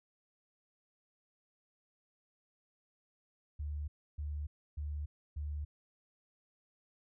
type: tone bursts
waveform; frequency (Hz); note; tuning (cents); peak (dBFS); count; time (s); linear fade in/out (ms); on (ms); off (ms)
sine; 74; D2; +14; -36; 4; 3.59-5.65; 10; 290; 300
effects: none